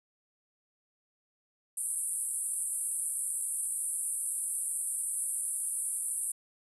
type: band-pass noise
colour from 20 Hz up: pink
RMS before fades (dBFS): -34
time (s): 1.77-6.32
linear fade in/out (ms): 5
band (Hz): 8500 to 11000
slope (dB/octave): 96
effects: none